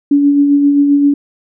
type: tone with tremolo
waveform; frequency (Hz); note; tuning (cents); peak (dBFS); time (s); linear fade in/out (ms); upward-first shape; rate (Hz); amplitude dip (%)
sine; 285.2; C#4; +49; -5; 0.11-1.14; 5; sine; 7.6; 35
effects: none